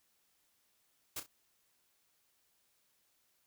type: noise with echo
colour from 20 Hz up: white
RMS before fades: -40 dBFS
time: 1.16-1.2 s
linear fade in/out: 5 ms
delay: 32 ms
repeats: 2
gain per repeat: -10 dB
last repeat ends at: 1.264 s
effects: white hiss -75 dBFS RMS until 3.46 s